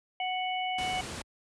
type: harmonic tone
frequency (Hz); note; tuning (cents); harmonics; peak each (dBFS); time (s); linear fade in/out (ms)
740; F#5; 0; 1 / 3 / 4; -31 / -36 / -37; 0.2-1.01; 2
type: low-pass noise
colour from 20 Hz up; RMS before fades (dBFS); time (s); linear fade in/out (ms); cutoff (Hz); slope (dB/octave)
pink; -39; 0.78-1.22; 5; 10000; 48
effects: high-pass 60 Hz 12 dB/octave